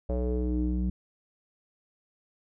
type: tone with low-pass filter sweep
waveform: square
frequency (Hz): 61.74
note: B1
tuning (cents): 0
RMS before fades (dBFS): -28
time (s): 0.09-0.9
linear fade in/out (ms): 5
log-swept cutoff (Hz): 570 to 220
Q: 4.7
effects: none